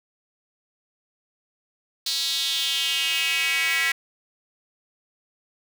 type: tone with high-pass filter sweep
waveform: square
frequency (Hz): 149.7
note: D3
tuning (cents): +33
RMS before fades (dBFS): -24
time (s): 2.06-3.92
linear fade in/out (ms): 5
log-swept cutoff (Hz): 4200 to 2000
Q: 4.2
effects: none